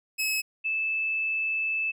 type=tone pair in turn; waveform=sawtooth / sine; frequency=2575 / 2625 Hz; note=E7 / E7; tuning=-41 / -8 cents; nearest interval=unison; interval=33 cents; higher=second; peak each=-22 / -25 dBFS; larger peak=first; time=0.18-0.42 / 0.64-1.92 s; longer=second; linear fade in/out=20 ms; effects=none